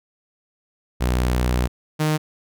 sawtooth tone pair in turn, 61.74 / 154.05 Hz, B1 / D#3, 0 / -17 cents, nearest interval octave + major third, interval 1583 cents, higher second, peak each -14 dBFS, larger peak neither, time 1-1.68 / 1.99-2.18 s, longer first, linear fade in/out 20 ms, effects none

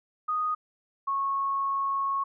sine tone pair in turn, 1241 / 1098.6 Hz, D#6 / C#6, -5 / -16 cents, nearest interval major second, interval 211 cents, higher first, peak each -25 dBFS, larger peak neither, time 0.28-0.55 / 1.07-2.24 s, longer second, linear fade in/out 10 ms, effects none

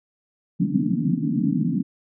pink band-pass noise, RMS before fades -22 dBFS, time 0.59-1.83 s, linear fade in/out 20 ms, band 140 to 300 Hz, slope 96 dB/octave, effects none

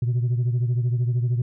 sine beating tone pair, 120 / 133 Hz, B2 / C3, -49 / +29 cents, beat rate 13 Hz, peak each -18 / -25 dBFS, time 0.02-1.42 s, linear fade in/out 5 ms, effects tanh soft clip ceiling -17 dBFS

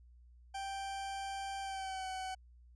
40% pulse tone with pitch glide, 784 to 753.4 Hz, G5 to F#5, 0 to +31 cents, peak -38 dBFS, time 0.54-2.35 s, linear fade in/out 10 ms, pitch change -69 cents, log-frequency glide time 1.61-2.07 s, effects added 60 Hz sine -57 dBFS peak until 2.75 s + resampled to 22050 Hz

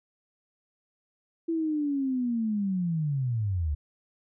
sine linear sweep, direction down, 334.5 to 69.3 Hz, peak -25 dBFS, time 1.48-3.75 s, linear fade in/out 10 ms, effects none

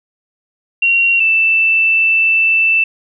sine tone pair in turn, 2747 / 2656 Hz, F7 / E7, -29 / +12 cents, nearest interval minor second, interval 59 cents, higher first, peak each -9 dBFS, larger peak neither, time 0.82-1.2 / 1.2-2.84 s, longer second, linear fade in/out 5 ms, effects none

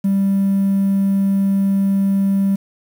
triangle tone, 196 Hz, G3, in tune, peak -10 dBFS, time 0.04-2.56 s, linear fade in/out 10 ms, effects tanh soft clip ceiling -9 dBFS + 7-bit

